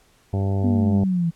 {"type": "harmonic tone", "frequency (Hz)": 98, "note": "G2", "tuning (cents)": 0, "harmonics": [1, 2, 3, 4, 5, 6, 7, 8, 9], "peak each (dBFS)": [-20, -28, -34, -32, -38, -38, -36, -43, -43], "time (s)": [0.33, 1.04], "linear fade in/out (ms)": 5}
{"type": "exponential sweep", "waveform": "sine", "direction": "down", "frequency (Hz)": [250, 163.3], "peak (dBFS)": -18, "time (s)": [0.63, 1.31], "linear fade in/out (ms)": 20}
{"effects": ["pink hiss -58 dBFS RMS until 1.35 s", "low-pass 12000 Hz 12 dB/octave"]}